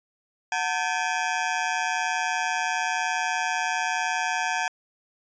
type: ring-modulated tone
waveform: 20% pulse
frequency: 817 Hz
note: G#5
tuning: 29 cents flat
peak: -16 dBFS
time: 0.52-4.68 s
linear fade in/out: 2 ms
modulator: 80.5 Hz
effects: resampled to 16000 Hz